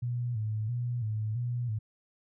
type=tone with vibrato; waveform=sine; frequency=114.6 Hz; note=A#2; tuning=29 cents flat; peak=-29 dBFS; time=0.02-1.79 s; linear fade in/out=10 ms; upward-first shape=square; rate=1.5 Hz; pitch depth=99 cents each way; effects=none